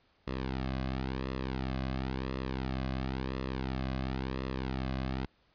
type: tone with flanger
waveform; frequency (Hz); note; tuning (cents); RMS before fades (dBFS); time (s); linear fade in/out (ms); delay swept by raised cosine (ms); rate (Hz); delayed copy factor
sawtooth; 65.41; C2; 0; -35; 0.27-5.26; 5; 1.3 to 2.21; 0.96; -0.7
effects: pink hiss -69 dBFS RMS until 5.54 s + resampled to 11025 Hz